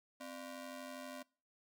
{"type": "ring-modulated tone", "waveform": "sawtooth", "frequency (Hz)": 428.4, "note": "A4", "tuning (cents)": -46, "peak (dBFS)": -39, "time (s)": [0.2, 1.23], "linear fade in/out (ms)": 10, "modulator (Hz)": 168, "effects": ["noise-tail reverb RT60 0.4 s tail -24 dB re dry"]}